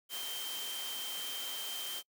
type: tone in noise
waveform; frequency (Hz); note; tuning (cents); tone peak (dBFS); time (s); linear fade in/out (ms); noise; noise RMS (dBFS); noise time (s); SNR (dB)
sine; 3136; G7; 0; -40; 0.09-2.03; 50; white; -42; 0.09-2.03; -1
effects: noise-tail reverb RT60 0.1 s tail -26 dB re dry + high-pass 300 Hz 12 dB/octave

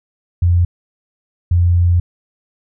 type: tone pair in turn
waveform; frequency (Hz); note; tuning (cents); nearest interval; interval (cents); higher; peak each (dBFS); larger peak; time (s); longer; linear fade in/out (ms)
sine; 87.31 / 87.31; F2 / F2; 0 / 0; unison; 0; neither; -9; neither; 0.42-0.65 / 1.51-2; second; 5
effects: none

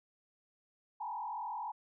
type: tone with frequency modulation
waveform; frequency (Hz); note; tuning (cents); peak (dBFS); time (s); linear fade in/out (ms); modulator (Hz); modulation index
sine; 900; A5; +39; -37; 1-1.72; 10; 43.1; 2
effects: none

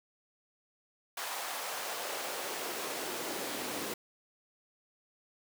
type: noise with high-pass filter sweep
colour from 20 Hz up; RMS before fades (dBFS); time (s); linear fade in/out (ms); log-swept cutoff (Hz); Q
pink; -38; 1.17-3.94; 5; 860 to 260; 1.4
effects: none

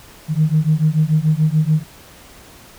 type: beating tone pair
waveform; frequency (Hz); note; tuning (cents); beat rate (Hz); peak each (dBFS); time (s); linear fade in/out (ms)
sine; 152.1 / 159; D#3 / D#3; -39 / +38; 6.9; -15; 0.28-1.84; 50
effects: tanh soft clip ceiling -5 dBFS + pink hiss -43 dBFS RMS until 2.78 s

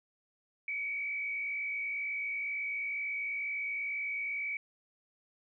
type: tone with frequency modulation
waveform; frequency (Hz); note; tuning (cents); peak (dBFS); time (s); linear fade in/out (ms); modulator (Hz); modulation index
sine; 2276; C#7; +45; -33; 0.68-4.57; 2; 54.1; 0.99
effects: none

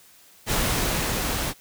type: noise with level ramp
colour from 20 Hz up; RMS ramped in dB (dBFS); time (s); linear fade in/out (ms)
pink; -23 to -27; 0.46-1.54; 50
effects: white hiss -53 dBFS RMS until 1.6 s

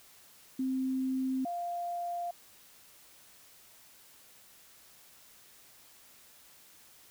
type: tone pair in turn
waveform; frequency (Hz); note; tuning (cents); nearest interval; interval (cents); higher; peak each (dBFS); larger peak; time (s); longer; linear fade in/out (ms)
sine; 261.6 / 696.9; C4 / F5; 0 / -4; octave + perfect fourth; 1696; second; -29 / -33; first; 0.59-1.45 / 1.45-2.31; neither; 5
effects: white hiss -58 dBFS RMS until 7.1 s

